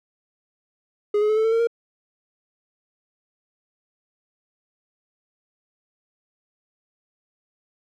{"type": "tone with pitch steps", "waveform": "triangle", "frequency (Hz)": [415.3, 423.3, 431.4, 439.7, 448.2, 456.8, 465.6], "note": ["G#4", "G#4", "A4", "A4", "A4", "A#4", "A#4"], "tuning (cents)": [0, 33, -34, -1, 32, -35, -2], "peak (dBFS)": -15, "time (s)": [1.14, 1.672], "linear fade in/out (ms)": 5, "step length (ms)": 76, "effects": []}